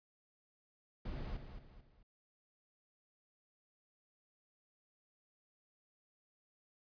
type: noise with echo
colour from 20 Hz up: brown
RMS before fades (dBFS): -42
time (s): 1.05-1.37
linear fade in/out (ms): 5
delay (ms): 220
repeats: 3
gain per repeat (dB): -8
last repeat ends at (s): 2.03
effects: resampled to 11025 Hz